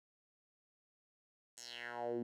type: tone with band-pass filter sweep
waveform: 10% pulse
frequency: 120 Hz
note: B2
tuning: 49 cents flat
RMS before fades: -43 dBFS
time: 1.57-2.23 s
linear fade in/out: 5 ms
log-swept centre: 7800 to 250 Hz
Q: 3.5
effects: none